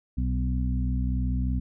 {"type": "harmonic tone with a mistuned harmonic", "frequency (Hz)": 63.1, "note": "B1", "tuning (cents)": 38, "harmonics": [1, 2, 3, 4], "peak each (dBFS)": [-25, -31, -34, -33], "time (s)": [0.17, 1.6], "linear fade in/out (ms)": 10, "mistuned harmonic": 2, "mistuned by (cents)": -31, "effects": []}